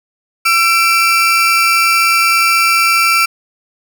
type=tone pair together; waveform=35% pulse; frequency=1344.6 / 2339 Hz; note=E6 / D7; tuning=+34 / -8 cents; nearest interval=minor seventh; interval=958 cents; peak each=-10 dBFS; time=0.45-3.26 s; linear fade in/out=10 ms; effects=7-bit